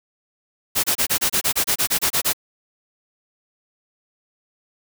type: noise bursts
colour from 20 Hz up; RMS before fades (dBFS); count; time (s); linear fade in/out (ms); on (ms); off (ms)
white; -19; 14; 0.75-2.333; 20; 88; 27
effects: none